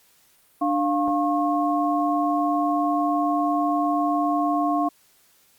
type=tone cluster; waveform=sine; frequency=295.3 / 702 / 1085 Hz; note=D4 / F5 / C#6; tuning=+10 / +9 / -37 cents; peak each=-23 / -23 / -26 dBFS; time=0.61-4.89 s; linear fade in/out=10 ms; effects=white hiss -59 dBFS RMS until 5.58 s + Opus 48 kbps